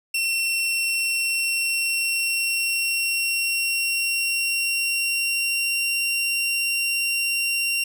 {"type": "tone with pitch glide", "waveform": "sawtooth", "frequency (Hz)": [2714, 2757], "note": ["E7", "F7"], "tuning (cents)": [50, -23], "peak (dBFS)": -18, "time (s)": [0.14, 7.84], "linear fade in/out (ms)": 5, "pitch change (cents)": 27, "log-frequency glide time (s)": [0.39, 5.9], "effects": []}